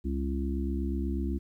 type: harmonic tone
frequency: 68.1 Hz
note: C#2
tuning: 30 cents flat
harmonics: 1 / 3 / 4 / 5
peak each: -30 / -35 / -36 / -37 dBFS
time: 0.04-1.39 s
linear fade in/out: 20 ms
effects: 11-bit